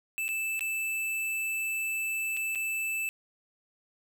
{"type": "tone with dropouts", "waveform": "square", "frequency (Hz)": 2637, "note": "E7", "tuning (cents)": 0, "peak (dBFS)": -30, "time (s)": [0.18, 3.09], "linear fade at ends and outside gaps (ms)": 0, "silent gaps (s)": [[0.281, 0.289], [0.593, 0.608], [2.367, 2.371], [2.55, 2.556]], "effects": []}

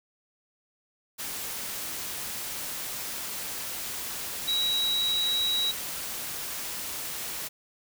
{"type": "tone in noise", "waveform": "sine", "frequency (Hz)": 3870, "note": "B7", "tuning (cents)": -36, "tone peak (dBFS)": -24, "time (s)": [4.47, 5.72], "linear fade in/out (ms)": 20, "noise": "white", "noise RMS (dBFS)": -35, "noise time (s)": [1.18, 7.49], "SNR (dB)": 8, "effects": []}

